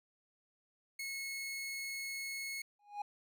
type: tone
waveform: sawtooth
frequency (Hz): 2183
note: C#7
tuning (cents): -27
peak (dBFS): -36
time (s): 0.99-2.62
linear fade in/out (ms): 5
type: tone with exponential growth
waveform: triangle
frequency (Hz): 823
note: G#5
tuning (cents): -16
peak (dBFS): -32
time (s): 2.79-3.02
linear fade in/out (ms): 5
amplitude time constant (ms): 48
effects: none